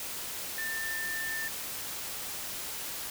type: tone in noise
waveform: sine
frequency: 1787 Hz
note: A6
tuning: 26 cents sharp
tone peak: -33 dBFS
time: 0.58-1.48 s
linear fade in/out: 2 ms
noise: white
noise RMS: -38 dBFS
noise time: 0-3.1 s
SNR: +2 dB
effects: none

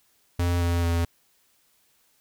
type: tone with pitch steps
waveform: square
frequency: 87.2 / 86 / 84.82 Hz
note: F2 / F2 / E2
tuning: -2 / -26 / +50 cents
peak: -22 dBFS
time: 0.39-1.05 s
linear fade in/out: 5 ms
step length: 220 ms
effects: white hiss -65 dBFS RMS until 2.2 s

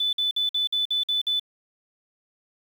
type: tone bursts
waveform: sine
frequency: 3495 Hz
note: A7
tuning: 12 cents flat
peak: -21 dBFS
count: 8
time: 0-1.397 s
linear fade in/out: 5 ms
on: 130 ms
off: 51 ms
effects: 8-bit

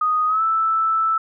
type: tone with pitch glide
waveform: sine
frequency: 1244.5 to 1318.5 Hz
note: D#6 to E6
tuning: 0 to 0 cents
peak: -16 dBFS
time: 0.01-1.18 s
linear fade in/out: 5 ms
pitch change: +100 cents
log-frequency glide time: 0.27-0.42 s
effects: none

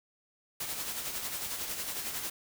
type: noise with tremolo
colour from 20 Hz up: white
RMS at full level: -35 dBFS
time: 0.6-2.3 s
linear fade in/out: 5 ms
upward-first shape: sine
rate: 11 Hz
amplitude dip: 45%
effects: none

